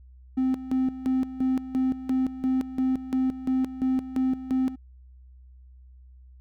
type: tone with tremolo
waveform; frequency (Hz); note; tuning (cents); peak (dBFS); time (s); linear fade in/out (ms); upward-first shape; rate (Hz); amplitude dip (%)
triangle; 260; C4; -11; -18; 0.37-4.76; 10; square; 2.9; 80
effects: tanh soft clip ceiling -15 dBFS + added 63 Hz sine -47 dBFS peak until 6.4 s